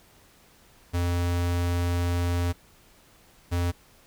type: tone pair in turn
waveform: square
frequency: 87.31 / 87.31 Hz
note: F2 / F2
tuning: 0 / 0 cents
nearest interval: unison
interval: 0 cents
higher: neither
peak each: -24 dBFS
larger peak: neither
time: 0.93-2.53 / 3.51-3.72 s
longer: first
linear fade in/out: 20 ms
effects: pink hiss -57 dBFS RMS until 4.06 s